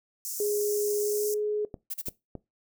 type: high-pass noise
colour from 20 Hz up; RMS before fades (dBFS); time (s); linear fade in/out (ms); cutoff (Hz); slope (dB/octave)
pink; -35; 0.25-1.34; 0; 5700; 48
type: tone with pitch glide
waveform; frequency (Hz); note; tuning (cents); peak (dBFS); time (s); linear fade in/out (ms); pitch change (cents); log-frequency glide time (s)
sine; 415.3 to 420.6; G#4 to G#4; 0 to +22; -25; 0.4-1.65; 2; +22; 0.95-1.33
type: clicks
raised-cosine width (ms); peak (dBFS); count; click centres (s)
2; -24; 3; 1.742 / 2.084 / 2.353
type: noise bursts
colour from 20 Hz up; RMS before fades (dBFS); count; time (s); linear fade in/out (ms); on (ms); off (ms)
violet; -33; 3; 1.9-2.095; 10; 41; 36
effects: noise-tail reverb RT60 0.2 s tail -20 dB re dry